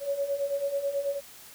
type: beating tone pair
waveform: sine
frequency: 554.4 / 563.6 Hz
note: C#5 / C#5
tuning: 0 / +29 cents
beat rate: 9.2 Hz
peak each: -33 / -28 dBFS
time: 0-1.21 s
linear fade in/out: 50 ms
effects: white hiss -49 dBFS RMS until 1.54 s